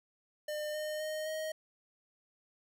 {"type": "tone with pitch steps", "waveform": "square", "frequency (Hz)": [603, 611.1, 619.2, 627.5], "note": ["D5", "D#5", "D#5", "D#5"], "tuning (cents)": [46, -31, -9, 15], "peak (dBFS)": -36, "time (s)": [0.48, 1.52], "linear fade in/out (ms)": 5, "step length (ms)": 260, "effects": []}